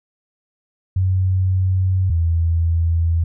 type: tone pair in turn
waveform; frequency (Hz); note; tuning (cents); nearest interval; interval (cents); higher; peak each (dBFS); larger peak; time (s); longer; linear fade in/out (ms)
sine; 93.4 / 83.21; F#2 / E2; +17 / +17; major second; 200; first; -14 / -14; neither; 0.96-2.1 / 2.1-3.24; neither; 5
effects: none